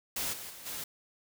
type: noise with level steps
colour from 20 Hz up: white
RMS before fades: -34 / -43 / -48 / -39 dBFS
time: 0.16-0.84 s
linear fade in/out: 5 ms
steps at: 0.32 / 0.49 / 0.65 s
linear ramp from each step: 20 ms
effects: none